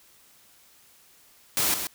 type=noise with echo; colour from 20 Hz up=white; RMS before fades=-24 dBFS; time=1.57-1.74 s; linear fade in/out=0 ms; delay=130 ms; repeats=1; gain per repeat=-7 dB; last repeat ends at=1.87 s; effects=white hiss -57 dBFS RMS until 1.94 s